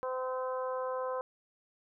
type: harmonic tone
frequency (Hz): 257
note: C4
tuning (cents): -31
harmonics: 2 / 3 / 4 / 5 / 6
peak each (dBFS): -34 / -45 / -38 / -45 / -51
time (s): 0.03-1.21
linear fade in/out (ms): 0
effects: none